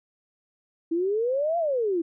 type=exponential two-way sweep; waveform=sine; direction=up then down; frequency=321.1 to 700 to 321.1 Hz; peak=-22 dBFS; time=0.91-2.02 s; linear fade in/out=10 ms; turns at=1.58 s; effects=none